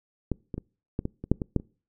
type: clicks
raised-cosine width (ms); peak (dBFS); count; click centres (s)
3; -13 / -20 / -20 / -14 / -16 / -23 / -7 / -16 / -9 / -28; 10; 0.317 / 0.542 / 0.58 / 0.991 / 1.054 / 1.24 / 1.316 / 1.418 / 1.563 / 1.599
effects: noise-tail reverb RT60 0.4 s tail -26 dB re dry